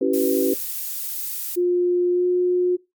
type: chord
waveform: sine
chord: C# half-diminished seventh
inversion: none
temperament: equal with one note detuned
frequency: 277.2 / 329.6 / 382.6 / 493.9 Hz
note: C#4 / E4 / G4 / B4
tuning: 0 / 0 / -42 / 0 cents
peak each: -22 / -25 / -21 / -24 dBFS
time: 0.01-0.54 s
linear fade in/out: 5 ms
type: noise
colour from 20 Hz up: violet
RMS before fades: -28 dBFS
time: 0.13-1.56 s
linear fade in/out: 10 ms
type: tone with pitch glide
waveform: sine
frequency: 355 to 359.3 Hz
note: F4 to F4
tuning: +28 to +49 cents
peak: -16 dBFS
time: 1.56-2.77 s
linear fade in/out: 20 ms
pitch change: +21 cents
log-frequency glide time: 2.12-2.25 s
effects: noise-tail reverb RT60 0.2 s tail -20 dB re dry + Opus 48 kbps